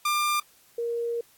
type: tone pair in turn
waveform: sawtooth / sine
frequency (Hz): 1195 / 469.1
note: D6 / A#4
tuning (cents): +30 / +11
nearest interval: octave + major third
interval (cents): 1619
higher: first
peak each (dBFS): -19 / -26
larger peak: first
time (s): 0.05-0.4 / 0.78-1.21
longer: second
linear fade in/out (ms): 5
effects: white hiss -59 dBFS RMS until 1.37 s + AAC 64 kbps